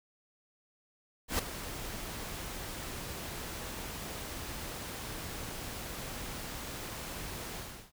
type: noise with ADSR envelope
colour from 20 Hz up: pink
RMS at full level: -29 dBFS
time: 1.28-7.92 s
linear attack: 110 ms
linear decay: 6 ms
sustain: -12 dB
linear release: 350 ms
effects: none